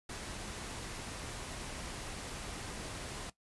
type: noise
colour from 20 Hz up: pink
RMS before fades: -43 dBFS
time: 0.09-3.3 s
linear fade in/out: 5 ms
effects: noise-tail reverb RT60 0.1 s tail -17 dB re dry + resampled to 24000 Hz